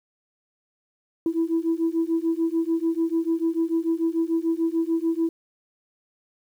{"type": "beating tone pair", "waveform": "sine", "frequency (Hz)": [326.2, 333], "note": ["E4", "E4"], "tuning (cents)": [-18, 18], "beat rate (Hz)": 6.8, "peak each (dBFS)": -23, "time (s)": [1.26, 5.29], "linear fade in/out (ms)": 2, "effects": ["tanh soft clip ceiling -15 dBFS", "9-bit"]}